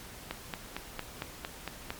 click train, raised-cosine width 0.3 ms, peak -18 dBFS, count 8, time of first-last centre 0.31-1.905 s, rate 4.39 Hz, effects pink hiss -47 dBFS RMS until 1.99 s + MP3 96 kbps

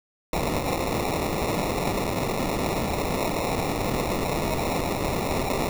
violet noise with sample-and-hold, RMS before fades -26 dBFS, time 0.33-5.69 s, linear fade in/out 2 ms, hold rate 1575 Hz, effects none

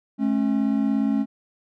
triangle tone pair together, 215.1 / 272.2 Hz, A3 / C#4, -39 / -31 cents, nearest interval major third, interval 408 cents, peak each -20 dBFS, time 0.18-1.26 s, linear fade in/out 50 ms, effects none

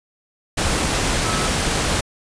sine tone in noise, 1300 Hz, E6, 24 cents flat, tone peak -27 dBFS, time 1.24-1.48 s, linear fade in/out 10 ms, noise pink, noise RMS -20 dBFS, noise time 0.57-2.01 s, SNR -10 dB, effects resampled to 22050 Hz

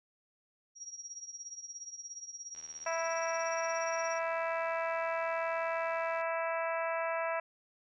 sine tone with tremolo, 5670 Hz, F8, 25 cents sharp, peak -39 dBFS, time 0.75-4.2 s, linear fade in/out 50 ms, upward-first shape triangle, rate 17 Hz, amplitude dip 85%
click train, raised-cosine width 0.2 ms, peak -39 dBFS, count 291, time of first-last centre 2.55-6.212 s, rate 79.2 Hz
harmonic tone, 329.6 Hz, E4, in tune, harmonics 2 / 3 / 4 / 5 / 6 / 7 / 8, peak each -34 / -38 / -40 / -42 / -44 / -45 / -46 dBFS, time 2.86-7.4 s, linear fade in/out 5 ms
effects none

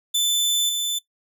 sawtooth tone with level steps, 3520 Hz, A7, in tune, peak -15 / -19 dBFS, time 0.14-0.99 s, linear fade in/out 10 ms, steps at 0.69 s, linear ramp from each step 2 ms, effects noise-tail reverb RT60 0.1 s tail -18 dB re dry

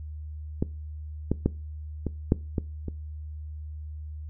clicks, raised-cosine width 3 ms, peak -11 / -10 / -8 / -15 / -6 / -13 / -20 dBFS, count 7, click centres 0.625 / 1.316 / 1.46 / 2.067 / 2.321 / 2.582 / 2.883 s, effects noise-tail reverb RT60 0.3 s tail -21 dB re dry + added 76 Hz sine -35 dBFS peak until 4.29 s

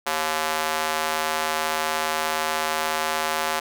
square tone with high-pass filter, 78.3 Hz, D#2, 11 cents sharp, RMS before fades -25 dBFS, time 0.06-3.6 s, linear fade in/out 10 ms, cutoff 800 Hz, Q 1.1, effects none

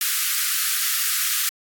white high-pass noise, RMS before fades -22 dBFS, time 0.01-1.49 s, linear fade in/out 2 ms, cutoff 1200 Hz, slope 96 dB/octave, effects AAC 64 kbps

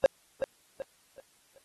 triangle tone with echo, 540 Hz, C#5, 45 cents flat, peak -14 dBFS, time 0.04-0.06 s, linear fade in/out 0 ms, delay 380 ms, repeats 4, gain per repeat -9 dB, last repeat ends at 1.58 s, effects white hiss -65 dBFS RMS until 1.64 s + AAC 32 kbps

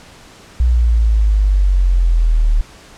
sine exponential sweep, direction down, 61.74 to 37.31 Hz, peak -9 dBFS, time 0.6-2.61 s, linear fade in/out 0 ms, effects pink hiss -41 dBFS RMS until 2.97 s + low-pass 8000 Hz 12 dB/octave

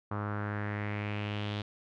sawtooth tone with low-pass filter sweep, 103.83 Hz, G#2, in tune, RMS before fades -35 dBFS, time 0.11-1.62 s, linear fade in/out 5 ms, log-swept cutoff 1200 to 3600 Hz, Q 3.5, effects none

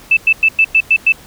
sine tone bursts, 2637 Hz, E7, in tune, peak -6 dBFS, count 7, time 0.11-1.123 s, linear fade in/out 5 ms, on 59 ms, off 100 ms, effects pink hiss -40 dBFS RMS until 1.26 s

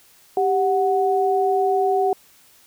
sine tone pair together, 392 / 740 Hz, G4 / F#5, 0 / 0 cents, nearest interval major seventh, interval 1100 cents, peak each -19 dBFS, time 0.37-2.13 s, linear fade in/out 2 ms, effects white hiss -53 dBFS RMS until 2.66 s

